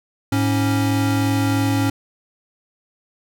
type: tone pair together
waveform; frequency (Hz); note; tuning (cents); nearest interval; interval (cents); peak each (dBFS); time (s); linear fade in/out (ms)
square; 106.81 / 277.2; G#2 / C#4; +49 / 0; octave + perfect fourth; 1651; -20; 0.32-1.9; 5
effects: none